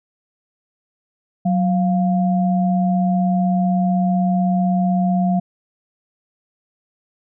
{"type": "tone pair together", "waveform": "sine", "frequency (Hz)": [185.14, 699], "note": ["F#3", "F5"], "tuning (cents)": [1, 1], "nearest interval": "octave + major seventh", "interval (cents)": 2300, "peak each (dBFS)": [-15, -22], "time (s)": [1.45, 5.4], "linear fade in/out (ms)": 10, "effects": []}